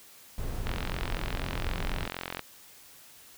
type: noise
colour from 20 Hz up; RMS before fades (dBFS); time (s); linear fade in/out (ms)
brown; -33; 0.38-2.08; 2
type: click train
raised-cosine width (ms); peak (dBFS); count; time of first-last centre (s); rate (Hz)
0.3; -17; 77; 0.67-2.393; 44.1
effects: white hiss -53 dBFS RMS until 3.37 s